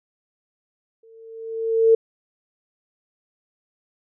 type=tone with exponential growth; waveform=sine; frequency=450.7 Hz; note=A4; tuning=42 cents sharp; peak=-9 dBFS; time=1.03-1.95 s; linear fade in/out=5 ms; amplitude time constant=200 ms; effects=none